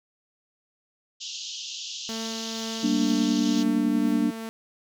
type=band-pass noise; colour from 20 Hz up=pink; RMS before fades=-36 dBFS; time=1.2-3.64 s; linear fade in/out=20 ms; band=2800 to 6900 Hz; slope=96 dB/octave
type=tone with tremolo; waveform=sawtooth; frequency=224.5 Hz; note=A3; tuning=35 cents sharp; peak=-27 dBFS; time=2.09-4.49 s; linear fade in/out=0 ms; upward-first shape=triangle; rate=2.1 Hz; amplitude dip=30%
type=chord; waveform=sine; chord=G minor; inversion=none; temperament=just; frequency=196 / 235.2 / 294 Hz; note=G3 / Bb3 / D4; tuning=0 / +16 / +2 cents; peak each=-28 / -24 / -24 dBFS; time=2.83-4.31 s; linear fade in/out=10 ms
effects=none